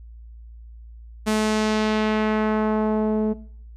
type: tone with low-pass filter sweep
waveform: sawtooth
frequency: 215.7 Hz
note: A3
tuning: 34 cents flat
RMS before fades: -21 dBFS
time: 1.26-3.34 s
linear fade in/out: 20 ms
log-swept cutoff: 11000 to 440 Hz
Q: 0.99
effects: noise-tail reverb RT60 0.6 s tail -19 dB re dry + added 57 Hz sine -39 dBFS peak until 3.76 s